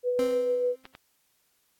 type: tone with tremolo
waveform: sine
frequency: 493.9 Hz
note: B4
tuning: in tune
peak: -22 dBFS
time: 0.03-0.76 s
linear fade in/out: 50 ms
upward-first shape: sine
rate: 6.7 Hz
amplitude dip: 30%
type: tone with exponential decay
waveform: 30% pulse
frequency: 261.2 Hz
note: C4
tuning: 3 cents flat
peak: -25 dBFS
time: 0.19-0.93 s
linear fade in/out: 1 ms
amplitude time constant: 160 ms
type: clicks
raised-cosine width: 0.3 ms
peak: -27 dBFS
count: 2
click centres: 0.854 / 0.951 s
effects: white hiss -70 dBFS RMS until 1.79 s + AAC 64 kbps